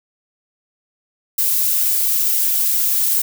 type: noise with flanger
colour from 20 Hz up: violet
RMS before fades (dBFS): -17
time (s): 1.38-3.22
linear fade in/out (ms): 5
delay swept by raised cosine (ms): 1.3 to 6.7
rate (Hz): 2.2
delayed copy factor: +0.6
effects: none